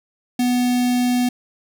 square tone with notch filter, 246.9 Hz, B3, in tune, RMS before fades -18 dBFS, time 0.39-1.29 s, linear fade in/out 5 ms, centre 1300 Hz, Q 1.2, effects none

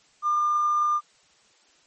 triangle tone with hard clipping, 1200 Hz, D6, 37 cents sharp, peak -20 dBFS, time 0.22-1.01 s, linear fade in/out 50 ms, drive 3 dB, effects white hiss -60 dBFS RMS until 1.86 s + MP3 32 kbps

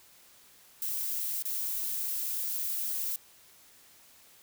violet noise with dropouts, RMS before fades -33 dBFS, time 0.82-3.16 s, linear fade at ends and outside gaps 1 ms, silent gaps 1.424-1.453 s, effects white hiss -58 dBFS RMS until 4.42 s

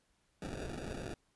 white noise with sample-and-hold, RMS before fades -42 dBFS, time 0.42-1.14 s, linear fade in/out 2 ms, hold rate 1050 Hz, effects pink hiss -75 dBFS RMS until 1.35 s + resampled to 24000 Hz

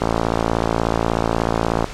click train, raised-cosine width 1 ms, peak -3 dBFS, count 104, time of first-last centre 0.02-1.843 s, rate 56.5 Hz, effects pink hiss -33 dBFS RMS until 1.93 s + low-pass 6000 Hz 12 dB/octave

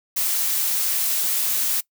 blue noise, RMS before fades -22 dBFS, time 0.16-1.81 s, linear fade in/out 10 ms, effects noise-tail reverb RT60 0.1 s tail -22 dB re dry

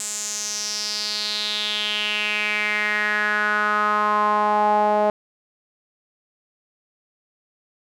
sawtooth tone with band-pass filter sweep, 210 Hz, G#3, 19 cents sharp, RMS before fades -22 dBFS, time 0-5.1 s, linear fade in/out 2 ms, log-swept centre 7700 to 700 Hz, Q 4.9, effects none

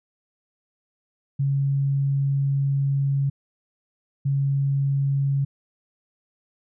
sine tone pair in turn, 138.59 / 138.59 Hz, C#3 / C#3, 0 / 0 cents, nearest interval unison, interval 0 cents, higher neither, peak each -19 dBFS, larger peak neither, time 1.39-3.3 / 4.25-5.45 s, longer first, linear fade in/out 10 ms, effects none

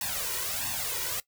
white noise with flanger, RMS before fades -32 dBFS, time 0.01-1.2 s, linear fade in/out 2 ms, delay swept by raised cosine 1.1 to 2.1 ms, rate 1.5 Hz, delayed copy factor +1, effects noise-tail reverb RT60 0.1 s tail -19 dB re dry

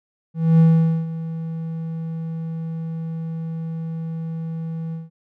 triangle tone with ADSR envelope, 163 Hz, E3, 19 cents flat, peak -7 dBFS, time 0.34-5.1 s, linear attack 250 ms, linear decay 470 ms, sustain -16 dB, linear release 170 ms, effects none

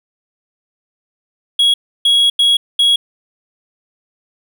triangle tone bursts at uneven times, 3322 Hz, G#7, in tune, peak -7 dBFS, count 4, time 1.59-1.74 / 2.05-2.3 / 2.39-2.57 / 2.79-2.96 s, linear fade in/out 5 ms, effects none

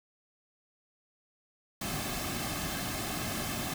pink noise with comb filter, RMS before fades -35 dBFS, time 1.81-3.74 s, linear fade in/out 5 ms, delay 2.1 ms, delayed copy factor -0.6, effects none

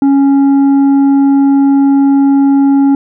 triangle tone with tanh clipping, 276.7 Hz, C#4, 3 cents flat, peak -6 dBFS, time 0.02-2.95 s, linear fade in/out 2 ms, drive 10 dB, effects none

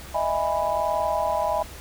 sine chord, E major seventh, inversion third, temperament just, 618.1 / 659.3 / 824.1 / 988.9 Hz, D#5 / E5 / G#5 / B5, -12 / 0 / -14 / +2 cents, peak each -27 dBFS, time 0.14-1.63 s, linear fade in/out 10 ms, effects added 66 Hz sine -42 dBFS peak until 1.8 s + pink hiss -42 dBFS RMS until 1.8 s

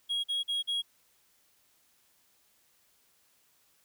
triangle tone bursts, 3299 Hz, G#7, 12 cents flat, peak -27 dBFS, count 4, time 0.09-0.822 s, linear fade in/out 20 ms, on 150 ms, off 44 ms, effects white hiss -68 dBFS RMS until 3.84 s

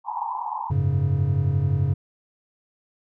white band-pass noise, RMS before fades -29 dBFS, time 0.04-0.72 s, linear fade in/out 50 ms, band 820 to 1000 Hz, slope 96 dB/octave
triangle chord, F# suspended second, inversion none, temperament just, 92.5 / 104.06 / 138.75 Hz, F#2 / G#2 / C#3, 0 / +4 / +2 cents, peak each -22 / -23 / -20 dBFS, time 0.7-1.94 s, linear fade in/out 10 ms
effects none

